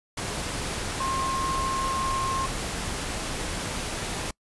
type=tone in noise; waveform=sine; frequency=1066 Hz; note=C6; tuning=32 cents sharp; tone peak=-26 dBFS; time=1-2.46 s; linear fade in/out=5 ms; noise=pink; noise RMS=-31 dBFS; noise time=0.17-4.31 s; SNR=+2 dB; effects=noise-tail reverb RT60 0.1 s tail -26 dB re dry + resampled to 24000 Hz